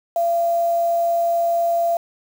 sine tone with quantisation, 681 Hz, F5, 44 cents flat, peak -16 dBFS, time 0.16-1.97 s, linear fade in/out 2 ms, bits 6, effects none

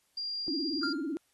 sine tone, 4784 Hz, D8, 31 cents sharp, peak -33 dBFS, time 0.17-0.93 s, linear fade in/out 5 ms
sine tone with vibrato, 302 Hz, D4, 48 cents sharp, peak -31 dBFS, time 0.48-1.17 s, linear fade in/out 0 ms, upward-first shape triangle, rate 18 Hz, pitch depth 260 cents each way
triangle tone with exponential decay, 1396.9 Hz, F6, in tune, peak -27 dBFS, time 0.83-1.19 s, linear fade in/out 2 ms, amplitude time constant 78 ms
effects white hiss -72 dBFS RMS until 1.33 s + AAC 32 kbps

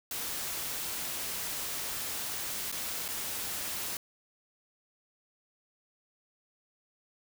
white noise with dropouts, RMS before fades -36 dBFS, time 0.11-3.97 s, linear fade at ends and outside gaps 2 ms, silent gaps 2.717-2.724 / 3.081-3.086 s, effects none

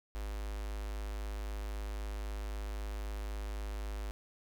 square tone with notch filter, 51.91 Hz, G#1, in tune, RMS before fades -39 dBFS, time 0.15-4.11 s, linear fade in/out 0 ms, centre 170 Hz, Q 0.76, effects none

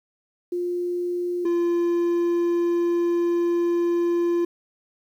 sine / triangle tone pair in turn, 353 / 344.7 Hz, F4 / F4, +19 / -23 cents, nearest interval unison, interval 42 cents, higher first, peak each -23 / -17 dBFS, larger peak second, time 0.52-1.45 / 1.45-4.45 s, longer second, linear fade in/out 5 ms, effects 9-bit

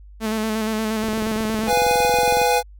sawtooth tone with vibrato, 218.6 Hz, A3, 11 cents flat, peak -17 dBFS, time 0.2-1.72 s, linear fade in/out 50 ms, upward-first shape square, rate 8.5 Hz, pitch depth 27 cents each way
click train, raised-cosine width 2 ms, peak -17 dBFS, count 31, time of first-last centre 1.04-2.416 s, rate 21.8 Hz
square chord, F diminished, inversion second, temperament equal with one note detuned, 493.9 / 698.5 / 825.8 Hz, Cb5 / F5 / Ab5, 0 / 0 / -10 cents, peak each -20 / -25 / -19 dBFS, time 1.66-2.63 s, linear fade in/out 50 ms
effects added 50 Hz sine -40 dBFS peak until 2.79 s

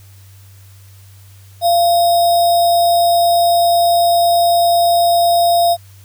sine tone with sample-and-hold, 689 Hz, F5, 24 cents flat, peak -9 dBFS, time 1.61-5.77 s, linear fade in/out 50 ms, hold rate 4410 Hz, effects added 97 Hz sine -39 dBFS peak until 6.04 s + white hiss -49 dBFS RMS until 6.04 s

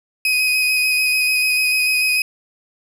35% pulse tone with vibrato, 2511 Hz, D#7, 15 cents sharp, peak -13 dBFS, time 0.25-2.22 s, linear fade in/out 2 ms, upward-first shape square, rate 6.8 Hz, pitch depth 12 cents each way, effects none

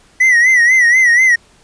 triangle tone with vibrato, 1968 Hz, B6, 7 cents flat, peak -5 dBFS, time 0.2-1.36 s, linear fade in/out 10 ms, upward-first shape sine, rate 4.1 Hz, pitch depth 100 cents each way, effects pink hiss -49 dBFS RMS until 1.63 s + resampled to 22050 Hz

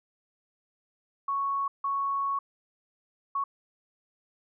sine tone bursts at uneven times, 1108.7 Hz, C#6, in tune, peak -26 dBFS, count 3, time 1.28-1.68 / 1.84-2.39 / 3.35-3.44 s, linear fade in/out 5 ms, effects none

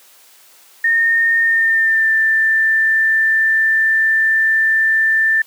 sine tone with pitch glide, 1832 to 1777.8 Hz, A#6 to A6, -31 to +17 cents, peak -11 dBFS, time 0.84-5.42 s, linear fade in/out 5 ms, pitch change -52 cents, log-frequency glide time 1.41-2.12 s, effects white hiss -47 dBFS RMS until 5.46 s + high-pass 400 Hz 12 dB/octave

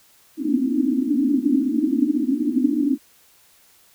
pink band-pass noise, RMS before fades -20 dBFS, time 0.37-2.98 s, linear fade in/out 50 ms, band 240 to 310 Hz, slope 96 dB/octave, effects white hiss -55 dBFS RMS until 3.94 s

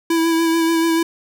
square tone with vibrato, 329.6 Hz, E4, in tune, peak -15 dBFS, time 0.1-1.03 s, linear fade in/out 5 ms, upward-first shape sine, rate 6.9 Hz, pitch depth 21 cents each way, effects none

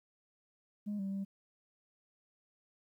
sine tone with pitch steps, 206.9 / 194.7 / 196.1 Hz, G#3 / G3 / G3, -6 / -12 / +1 cents, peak -33 dBFS, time 0.86-1.25 s, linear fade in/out 20 ms, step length 130 ms, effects tanh soft clip ceiling -33 dBFS + 12-bit

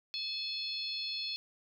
harmonic tone with a mistuned harmonic, 860 Hz, A5, 40 cents flat, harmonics 3 / 4 / 5 / 6, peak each -44 / -41 / -37 / -45 dBFS, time 0.14-1.36 s, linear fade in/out 0 ms, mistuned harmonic 6, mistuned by +35 cents, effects none

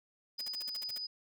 sine tone with tremolo, 4978 Hz, D#8, in tune, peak -36 dBFS, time 0.38-1.07 s, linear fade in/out 10 ms, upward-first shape sine, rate 11 Hz, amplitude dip 25%
white noise bursts, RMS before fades -46 dBFS, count 9, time 0.39-0.981 s, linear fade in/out 5 ms, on 23 ms, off 48 ms
effects none

